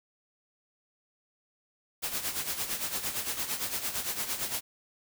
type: noise with tremolo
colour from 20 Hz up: white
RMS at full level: -31 dBFS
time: 2.02-4.61 s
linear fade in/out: 20 ms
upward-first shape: sine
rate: 8.8 Hz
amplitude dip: 65%
effects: none